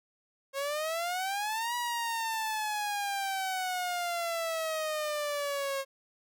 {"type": "exponential two-way sweep", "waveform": "sawtooth", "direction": "up then down", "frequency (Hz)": [540, 971, 540], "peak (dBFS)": -27, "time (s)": [0.53, 5.85], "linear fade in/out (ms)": 50, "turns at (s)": 1.75, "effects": []}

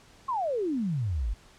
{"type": "exponential sweep", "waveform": "sine", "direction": "down", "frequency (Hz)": [1108.7, 45.67], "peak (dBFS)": -26, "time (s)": [0.28, 1.34], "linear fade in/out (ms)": 10, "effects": ["pink hiss -56 dBFS RMS until 1.58 s", "low-pass 8000 Hz 12 dB/octave"]}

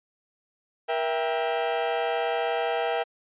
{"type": "chord", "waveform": "40% pulse", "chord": "E diminished", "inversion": "second", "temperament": "just", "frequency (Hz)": [474.7, 659.3, 791.1], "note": ["Bb4", "E5", "G5"], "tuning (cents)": [31, 0, 16], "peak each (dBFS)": -28, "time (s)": [0.88, 3.04], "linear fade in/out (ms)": 20, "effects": ["resampled to 8000 Hz"]}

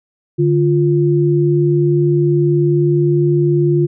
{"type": "tone pair together", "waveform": "sine", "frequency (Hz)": [146.82, 349.2], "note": ["D3", "F4"], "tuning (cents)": [0, 0], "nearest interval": "octave + minor third", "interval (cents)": 1500, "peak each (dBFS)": -13, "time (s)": [0.38, 3.87], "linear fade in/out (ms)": 20, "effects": []}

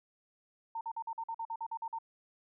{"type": "tone bursts", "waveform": "sine", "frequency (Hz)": 910, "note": "A#5", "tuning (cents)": -42, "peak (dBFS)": -35, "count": 12, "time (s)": [0.75, 1.987], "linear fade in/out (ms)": 5, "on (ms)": 60, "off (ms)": 47, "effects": []}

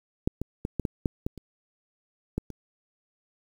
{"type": "clicks", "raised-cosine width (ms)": 3, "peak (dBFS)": [-10, -17, -16, -14, -14, -11, -15, -28, -14, -26], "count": 10, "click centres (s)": [0.275, 0.416, 0.651, 0.797, 0.852, 1.058, 1.265, 1.377, 2.38, 2.503], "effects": ["8-bit"]}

